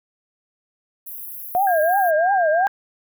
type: high-pass noise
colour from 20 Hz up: pink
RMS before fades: -34 dBFS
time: 1.06-2.11 s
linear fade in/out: 10 ms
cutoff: 11000 Hz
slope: 96 dB/octave
type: tone with vibrato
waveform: sine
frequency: 700 Hz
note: F5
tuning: 4 cents sharp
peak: -15 dBFS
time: 1.55-2.67 s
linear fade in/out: 0 ms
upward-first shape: triangle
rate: 2.9 Hz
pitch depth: 270 cents each way
type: tone with pitch glide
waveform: sine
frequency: 1617 to 1601.2 Hz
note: G#6 to G6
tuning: -47 to +36 cents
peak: -24 dBFS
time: 1.67-2.68 s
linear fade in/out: 2 ms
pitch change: -17 cents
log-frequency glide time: 1.79-2.47 s
effects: none